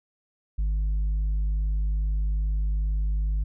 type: tone with tanh clipping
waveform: sine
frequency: 51.2 Hz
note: G#1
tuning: 24 cents flat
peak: -23 dBFS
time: 0.58-3.44 s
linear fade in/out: 10 ms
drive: 3 dB
effects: none